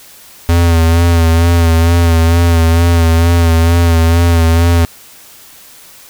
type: tone with vibrato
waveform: square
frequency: 83.8 Hz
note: E2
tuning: 29 cents sharp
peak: -7 dBFS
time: 0.49-4.85 s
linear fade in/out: 0 ms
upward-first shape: sine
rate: 2.2 Hz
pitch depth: 39 cents each way
effects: white hiss -38 dBFS RMS until 6.09 s